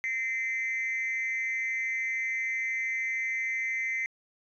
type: tone with amplitude modulation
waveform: sine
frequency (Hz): 2074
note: C7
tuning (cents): -16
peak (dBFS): -23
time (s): 0.04-4.06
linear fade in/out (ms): 0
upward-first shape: sine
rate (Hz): 233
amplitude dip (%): 85
effects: tanh soft clip ceiling -23 dBFS